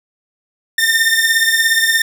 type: beating tone pair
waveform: sawtooth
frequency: 1800 / 1817 Hz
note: A6 / A#6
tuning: +39 / -45 cents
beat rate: 17 Hz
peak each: -11 dBFS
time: 0.78-2.02 s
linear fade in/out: 5 ms
effects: 7-bit